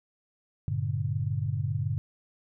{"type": "chord", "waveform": "sine", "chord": "G minor", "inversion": "none", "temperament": "equal with one note detuned", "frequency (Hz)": [98, 116.54, 143.48], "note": ["G2", "Bb2", "D3"], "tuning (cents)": [0, 0, -40], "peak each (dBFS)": -31, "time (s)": [0.68, 1.98], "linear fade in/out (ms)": 0, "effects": []}